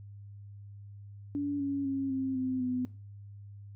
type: tone with pitch steps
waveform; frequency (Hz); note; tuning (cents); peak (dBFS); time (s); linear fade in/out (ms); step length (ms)
sine; 286.5 / 279.1 / 272 / 265 / 258.2 / 251.6; D4 / C#4 / C#4 / C4 / C4 / B3; -43 / +12 / -33 / +22 / -23 / +32; -29; 1.35-2.85; 0; 250
effects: noise-tail reverb RT60 0.4 s tail -19 dB re dry + added 101 Hz sine -45 dBFS peak until 3.75 s